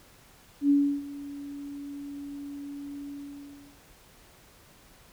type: tone with ADSR envelope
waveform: sine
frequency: 284.3 Hz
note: C#4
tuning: 44 cents sharp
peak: -17 dBFS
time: 0.61-3.8 s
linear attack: 88 ms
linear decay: 320 ms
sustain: -19 dB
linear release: 710 ms
effects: pink hiss -56 dBFS RMS until 5.12 s